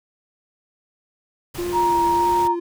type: noise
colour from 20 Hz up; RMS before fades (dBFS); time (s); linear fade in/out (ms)
pink; -34; 1.54-2.48; 10
type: tone with vibrato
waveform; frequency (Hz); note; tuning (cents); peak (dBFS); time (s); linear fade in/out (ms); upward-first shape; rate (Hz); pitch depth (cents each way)
triangle; 347.5; F4; -9; -21; 1.58-2.6; 10; sine; 1.6; 27
type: tone with pitch glide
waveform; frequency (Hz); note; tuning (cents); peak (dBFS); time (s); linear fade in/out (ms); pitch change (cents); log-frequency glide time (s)
sine; 940 to 933; A#5 to A#5; +14 to +1; -16; 1.72-2.56; 50; -13; 2.1-2.3
effects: none